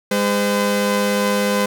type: tone pair together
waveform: sawtooth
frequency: 203.4 / 510 Hz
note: G#3 / C5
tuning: -36 / -44 cents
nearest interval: octave + major third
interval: 1592 cents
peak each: -15 dBFS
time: 0.11-1.66 s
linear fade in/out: 5 ms
effects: none